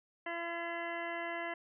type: harmonic tone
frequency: 339.4 Hz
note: F4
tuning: 49 cents flat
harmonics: 1 / 2 / 3 / 4 / 5 / 6 / 8 / 9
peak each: -45 / -41 / -45 / -50 / -44 / -43 / -52 / -55 dBFS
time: 0.26-1.54 s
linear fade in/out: 5 ms
effects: none